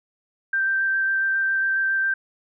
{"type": "tone with vibrato", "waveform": "sine", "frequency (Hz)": 1568, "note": "G6", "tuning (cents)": 0, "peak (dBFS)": -19, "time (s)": [0.53, 2.14], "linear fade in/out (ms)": 5, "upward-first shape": "square", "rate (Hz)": 7.3, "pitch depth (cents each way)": 8, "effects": []}